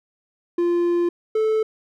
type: tone pair in turn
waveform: triangle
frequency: 346.8 / 436.9 Hz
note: F4 / A4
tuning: -12 / -12 cents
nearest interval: major third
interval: 400 cents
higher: second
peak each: -15 dBFS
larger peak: neither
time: 0.58-1.09 / 1.35-1.63 s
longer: first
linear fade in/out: 5 ms
effects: none

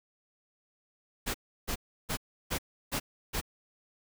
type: noise bursts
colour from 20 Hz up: pink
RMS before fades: -32 dBFS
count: 6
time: 1.26-3.414 s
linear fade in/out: 20 ms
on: 84 ms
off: 330 ms
effects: none

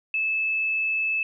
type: tone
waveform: sine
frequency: 2614 Hz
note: E7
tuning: 15 cents flat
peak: -22 dBFS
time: 0.14-1.23 s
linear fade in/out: 2 ms
effects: none

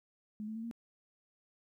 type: tone with pitch steps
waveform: sine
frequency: 212.3 / 218.8 / 225.4 / 232.3 Hz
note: G#3 / A3 / A3 / A#3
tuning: +38 / -9 / +42 / -6 cents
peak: -38 dBFS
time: 0.4-0.712 s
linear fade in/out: 0 ms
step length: 78 ms
effects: 13-bit

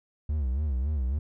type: tone with vibrato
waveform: triangle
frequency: 69.3 Hz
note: C#2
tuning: in tune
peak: -23 dBFS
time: 0.29-1.19 s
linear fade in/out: 5 ms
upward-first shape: sine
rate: 3.6 Hz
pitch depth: 190 cents each way
effects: none

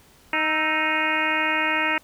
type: harmonic tone with a mistuned harmonic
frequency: 311.1 Hz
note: D#4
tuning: in tune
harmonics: 1 / 2 / 3 / 4 / 5 / 6 / 7 / 8 / 9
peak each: -31 / -32 / -28 / -30 / -30 / -27 / -27 / -27 / -32 dBFS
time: 0.33-1.98 s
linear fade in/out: 2 ms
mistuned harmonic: 4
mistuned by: +93 cents
effects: pink hiss -54 dBFS RMS until 2.03 s

